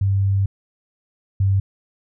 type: tone pair in turn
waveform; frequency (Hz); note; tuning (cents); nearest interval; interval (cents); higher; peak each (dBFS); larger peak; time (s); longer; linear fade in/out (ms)
sine; 98.1 / 97.42; G2 / G2; +2 / -10; unison; 12; first; -15 / -14; second; 0.01-0.46 / 1.4-1.6; first; 5
effects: none